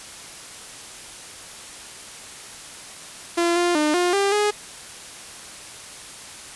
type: tone with pitch steps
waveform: sawtooth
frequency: 342.5 / 349.7 / 302.3 / 354.6 / 397.8 / 416.4 Hz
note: F4 / F4 / D#4 / F4 / G4 / G#4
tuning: -34 / +2 / -50 / +26 / +25 / +5 cents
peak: -14 dBFS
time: 3.37-4.51 s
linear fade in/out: 10 ms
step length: 190 ms
effects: white hiss -39 dBFS RMS until 6.55 s + resampled to 24000 Hz